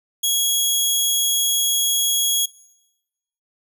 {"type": "tone", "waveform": "15% pulse", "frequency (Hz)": 3322, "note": "G#7", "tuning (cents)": 0, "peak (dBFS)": -10, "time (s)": [0.23, 2.46], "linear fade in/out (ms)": 10, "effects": ["noise-tail reverb RT60 1.0 s tail -23 dB re dry"]}